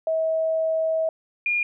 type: tone pair in turn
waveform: sine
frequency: 643 / 2421 Hz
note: E5 / D#7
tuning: -43 / -48 cents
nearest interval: octave + major seventh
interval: 2295 cents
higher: second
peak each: -20 dBFS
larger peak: neither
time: 0.07-1.09 / 1.46-1.63 s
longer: first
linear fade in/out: 2 ms
effects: none

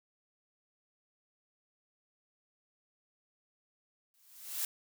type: noise with exponential growth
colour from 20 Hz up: blue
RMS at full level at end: -32 dBFS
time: 4.14-4.65 s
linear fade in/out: 1 ms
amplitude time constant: 110 ms
effects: none

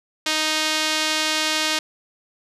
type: tone with band-pass filter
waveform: sawtooth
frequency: 311.1 Hz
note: D#4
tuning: in tune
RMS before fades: -22 dBFS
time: 0.26-1.79 s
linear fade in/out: 5 ms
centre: 4100 Hz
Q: 0.99
effects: resampled to 32000 Hz

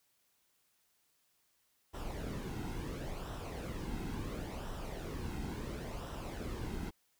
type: noise with flanger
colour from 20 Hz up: brown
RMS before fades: -41 dBFS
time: 1.93-6.91 s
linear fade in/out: 20 ms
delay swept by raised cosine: 0.44 to 1.74 ms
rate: 0.72 Hz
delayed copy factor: -0.55
effects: white hiss -75 dBFS RMS until 7.19 s

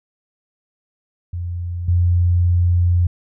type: tone pair in turn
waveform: sine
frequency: 87.31 / 87.87 Hz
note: F2 / F2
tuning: 0 / +11 cents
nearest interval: unison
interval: 11 cents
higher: second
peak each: -22 / -12 dBFS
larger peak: second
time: 1.33-1.88 / 1.88-3.07 s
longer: second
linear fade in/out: 5 ms
effects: none

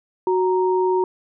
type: tone pair together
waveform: sine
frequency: 370 / 932.3 Hz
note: F#4 / A#5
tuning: 0 / 0 cents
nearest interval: octave + major third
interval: 1600 cents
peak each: -17 / -22 dBFS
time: 0.27-1.04 s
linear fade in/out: 2 ms
effects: none

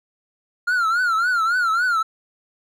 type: tone with vibrato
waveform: triangle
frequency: 1396.9 Hz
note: F6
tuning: in tune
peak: -15 dBFS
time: 0.67-2.03 s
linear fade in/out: 10 ms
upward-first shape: triangle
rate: 3.6 Hz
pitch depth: 150 cents each way
effects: none

